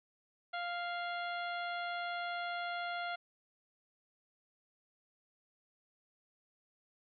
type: harmonic tone with a mistuned harmonic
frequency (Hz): 698.5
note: F5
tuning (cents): 0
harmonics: 1 / 2 / 3 / 4 / 5 / 6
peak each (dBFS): -39 / -41 / -46 / -52 / -49 / -54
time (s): 0.53-3.16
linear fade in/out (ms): 10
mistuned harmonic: 5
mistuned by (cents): -60
effects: none